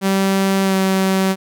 sawtooth tone with pitch glide, 193.7 to 190.81 Hz, G3 to G3, -20 to -46 cents, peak -10 dBFS, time 0.01-1.36 s, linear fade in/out 50 ms, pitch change -26 cents, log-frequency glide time 0.63-0.75 s, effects none

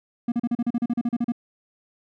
triangle tone bursts, 237.6 Hz, A#3, 33 cents sharp, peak -18 dBFS, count 14, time 0.28-1.321 s, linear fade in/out 5 ms, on 40 ms, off 37 ms, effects none

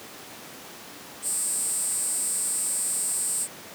10% pulse tone with high-pass filter, 320.1 Hz, D#4, 49 cents sharp, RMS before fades -27 dBFS, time 1.22-3.48 s, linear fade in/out 50 ms, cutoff 8600 Hz, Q 8.3, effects pink hiss -42 dBFS RMS until 3.74 s + high-pass 200 Hz 12 dB/octave

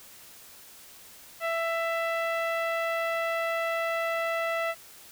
sawtooth tone with low-pass filter, 664 Hz, E5, 12 cents sharp, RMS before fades -29 dBFS, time 1.4-4.75 s, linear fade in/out 50 ms, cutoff 2300 Hz, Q 1.9, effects white hiss -50 dBFS RMS until 5.11 s

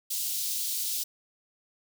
white high-pass noise, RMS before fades -31 dBFS, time 0.1-1.04 s, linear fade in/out 10 ms, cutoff 3400 Hz, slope 24 dB/octave, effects none

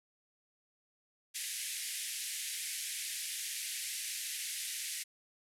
white band-pass noise, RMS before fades -40 dBFS, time 1.34-5.04 s, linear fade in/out 20 ms, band 1800 to 12000 Hz, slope 48 dB/octave, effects none

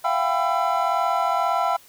triangle tone cluster, 675 / 717 / 792 / 997 / 1340 Hz, E5 / F5 / G5 / B5 / E6, +41 / +45 / +18 / +16 / +28 cents, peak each -24 dBFS, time 0.04-1.77 s, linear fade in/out 10 ms, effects white hiss -51 dBFS RMS until 1.88 s

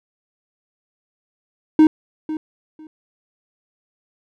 triangle tone with echo, 311.1 Hz, D#4, in tune, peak -5 dBFS, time 1.79-1.87 s, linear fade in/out 2 ms, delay 500 ms, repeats 2, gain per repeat -15 dB, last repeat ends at 2.87 s, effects none

